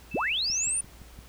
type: tone with tremolo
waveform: sine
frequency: 2637 Hz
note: E7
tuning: in tune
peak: -35 dBFS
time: 0.11-0.81 s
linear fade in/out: 5 ms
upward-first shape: triangle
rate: 2.4 Hz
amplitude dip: 95%
type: linear sweep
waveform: sine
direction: up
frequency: 103.83 to 9570 Hz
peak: -25 dBFS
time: 0.14-0.81 s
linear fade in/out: 5 ms
type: click train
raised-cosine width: 5 ms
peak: -34 dBFS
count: 5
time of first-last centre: 0.5-1.19 s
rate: 5.8 Hz
effects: added 59 Hz sine -50 dBFS peak until 1.28 s + pink hiss -53 dBFS RMS until 1.28 s